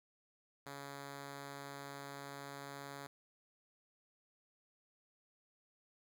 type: tone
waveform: 5% pulse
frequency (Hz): 140.3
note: C#3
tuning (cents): +21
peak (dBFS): -35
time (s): 0.66-3.07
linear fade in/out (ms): 5
effects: none